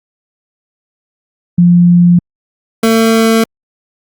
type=tone pair in turn; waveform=sine / 25% pulse; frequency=174.8 / 225.1 Hz; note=F3 / A3; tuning=+2 / +40 cents; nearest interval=major third; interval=438 cents; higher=second; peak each=-3 dBFS; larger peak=neither; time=1.58-2.19 / 2.83-3.44 s; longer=neither; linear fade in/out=5 ms; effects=Opus 48 kbps